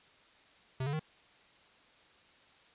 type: tone with pitch steps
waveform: square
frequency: 130.81 / 142.65 / 155.56 Hz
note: C3 / C#3 / D#3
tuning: 0 / +50 / 0 cents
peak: -33 dBFS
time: 0.8-0.995 s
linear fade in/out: 5 ms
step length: 65 ms
effects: white hiss -62 dBFS RMS until 2.74 s + resampled to 8000 Hz